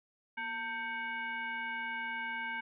sine tone with frequency modulation, 1568 Hz, G6, in tune, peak -35 dBFS, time 0.37-2.61 s, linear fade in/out 10 ms, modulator 664 Hz, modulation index 1.2, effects none

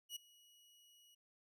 sawtooth tone with ADSR envelope, 2911 Hz, F#7, 29 cents flat, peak -39 dBFS, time 0.09-1.15 s, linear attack 69 ms, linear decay 10 ms, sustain -23 dB, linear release 9 ms, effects none

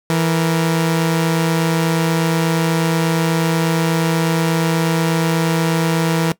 sawtooth tone pair together, 164.83 / 466.2 Hz, E3 / A#4, 0 / 0 cents, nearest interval octave + tritone, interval 1800 cents, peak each -11 / -19 dBFS, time 0.1-6.32 s, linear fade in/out 0 ms, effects noise-tail reverb RT60 0.1 s tail -19 dB re dry

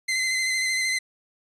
sawtooth tone with vibrato, 2058 Hz, C7, 29 cents flat, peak -19 dBFS, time 0.08-0.99 s, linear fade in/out 10 ms, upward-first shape square, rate 13 Hz, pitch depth 18 cents each way, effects resampled to 22050 Hz

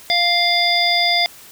harmonic tone with a mistuned harmonic, 698 Hz, F5, 1 cent flat, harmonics 1 / 3 / 5 / 7, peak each -20 / -19 / -19 / -19 dBFS, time 0.1-1.26 s, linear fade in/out 0 ms, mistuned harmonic 5, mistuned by +23 cents, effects white hiss -42 dBFS RMS until 1.51 s

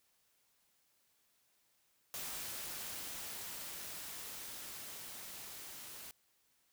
white noise with level ramp, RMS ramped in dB -43 to -50 dBFS, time 2.14-6.11 s, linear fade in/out 0 ms, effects white hiss -75 dBFS RMS until 6.72 s

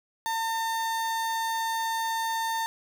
35% pulse tone, 904 Hz, A5, 47 cents sharp, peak -25 dBFS, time 0.26-2.66 s, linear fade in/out 0 ms, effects none

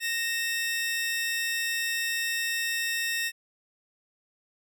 sawtooth tone pair together, 1854.1 / 2653 Hz, A#6 / E7, -10 / +10 cents, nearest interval tritone, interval 620 cents, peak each -25 / -29 dBFS, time 0-3.32 s, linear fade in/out 50 ms, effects none

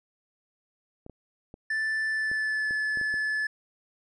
clicks, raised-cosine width 2 ms, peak -30 dBFS, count 8, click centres 1.064 / 1.097 / 1.541 / 2.315 / 2.709 / 2.973 / 3.013 / 3.141 s
triangle tone with pitch glide, 1760 to 1727.8 Hz, A6 to A6, 0 to -32 cents, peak -24 dBFS, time 1.7-3.47 s, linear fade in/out 5 ms, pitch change -32 cents, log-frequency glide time 2.09-2.71 s
effects resampled to 24000 Hz

